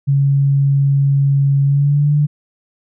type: tone with pitch glide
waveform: sine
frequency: 139.2 to 147.48 Hz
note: C#3 to D3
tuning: +8 to +8 cents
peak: -10 dBFS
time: 0.07-2.27 s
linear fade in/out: 20 ms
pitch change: +100 cents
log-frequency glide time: 1.64-2.14 s
effects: none